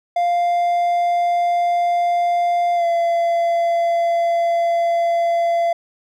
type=tone with pitch glide; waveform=triangle; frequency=698 to 681.3 Hz; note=F5 to F5; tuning=-1 to -43 cents; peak=-13 dBFS; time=0.16-5.73 s; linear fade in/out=5 ms; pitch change=-42 cents; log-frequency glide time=2.75-2.85 s; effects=none